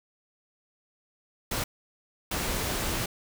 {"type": "noise bursts at uneven times", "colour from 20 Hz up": "pink", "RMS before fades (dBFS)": -30, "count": 2, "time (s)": [[1.51, 1.64], [2.31, 3.06]], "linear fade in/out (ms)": 5, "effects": []}